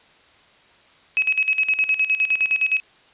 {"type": "tone with tremolo", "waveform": "sine", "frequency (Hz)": 2560, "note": "D#7", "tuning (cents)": 49, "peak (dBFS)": -15, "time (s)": [1.17, 2.8], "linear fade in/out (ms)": 0, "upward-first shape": "square", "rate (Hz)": 9.7, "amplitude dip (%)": 75, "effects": ["white hiss -53 dBFS RMS until 3.13 s", "resampled to 8000 Hz"]}